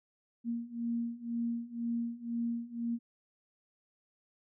sine beating tone pair, 233.1 / 235.1 Hz, A#3 / A#3, 0 / +15 cents, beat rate 2 Hz, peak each -37 / -35 dBFS, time 0.44-2.99 s, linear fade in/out 50 ms, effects none

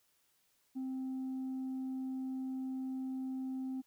sine tone with tanh clipping, 261.6 Hz, C4, in tune, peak -37 dBFS, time 0.75-3.82 s, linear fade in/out 20 ms, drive 1 dB, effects white hiss -74 dBFS RMS until 3.86 s

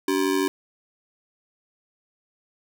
square ring-modulated tone, 334.3 Hz, E4, 24 cents sharp, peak -18 dBFS, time 0.08-0.48 s, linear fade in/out 0 ms, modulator 46.5 Hz, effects none

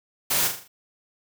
white noise with echo, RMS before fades -23 dBFS, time 0.3-0.48 s, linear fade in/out 10 ms, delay 40 ms, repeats 5, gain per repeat -6 dB, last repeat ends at 0.68 s, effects none

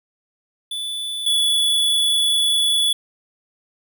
square tone pair in turn, 3475 / 3425 Hz, A7 / A7, -22 / -47 cents, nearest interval unison, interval 25 cents, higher first, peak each -25 / -16 dBFS, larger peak second, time 0.71-1.26 / 1.26-2.93 s, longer second, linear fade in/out 5 ms, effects none

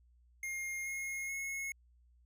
square tone with pitch steps, 2130 / 2152 / 2175 Hz, C7 / C7 / C#7, +30 / +48 / -33 cents, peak -38 dBFS, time 0.43-1.72 s, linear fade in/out 2 ms, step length 430 ms, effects added 60 Hz sine -63 dBFS peak until 2.25 s

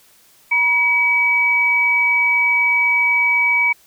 sine tone pair together, 958.9 / 2277 Hz, A#5 / C#7, +49 / +46 cents, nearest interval octave + minor third, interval 1497 cents, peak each -23 / -13 dBFS, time 0.51-3.73 s, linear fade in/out 10 ms, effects white hiss -52 dBFS RMS until 3.86 s

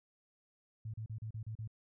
sine tone bursts, 110 Hz, A2, in tune, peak -39 dBFS, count 7, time 0.85-1.676 s, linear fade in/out 5 ms, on 88 ms, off 35 ms, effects none

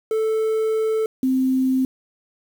triangle / sine tone pair in turn, 440 / 260.9 Hz, A4 / C4, 0 / -5 cents, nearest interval major sixth, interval 905 cents, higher first, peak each -16 dBFS, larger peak neither, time 0.11-1.06 / 1.23-1.85 s, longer first, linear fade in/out 2 ms, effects 7-bit

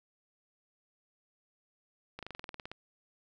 slowing click train, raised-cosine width 0.3 ms, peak -26 dBFS, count 12, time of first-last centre 2.19-2.716 s, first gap 37 ms, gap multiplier 1.05, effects none

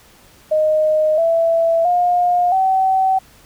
sine tone with pitch steps, 619 / 663.4 / 711 / 762.1 Hz, D#5 / E5 / F5 / G5, -9 / +11 / +31 / -49 cents, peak -12 dBFS, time 0.51-3.19 s, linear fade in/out 10 ms, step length 670 ms, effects pink hiss -48 dBFS RMS until 3.45 s

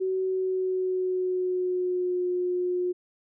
sine tone with pitch glide, 376.4 to 359.6 Hz, F#4 to F#4, +30 to -49 cents, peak -24 dBFS, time 0-2.93 s, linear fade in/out 20 ms, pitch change -79 cents, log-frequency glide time 0.23-2.26 s, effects none

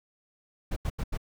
brown noise bursts, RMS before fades -29 dBFS, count 4, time 0.71-1.175 s, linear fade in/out 10 ms, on 54 ms, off 83 ms, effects none

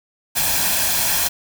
white noise with comb filter, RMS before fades -19 dBFS, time 0.35-1.29 s, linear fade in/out 20 ms, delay 1.2 ms, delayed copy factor +0.55, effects none

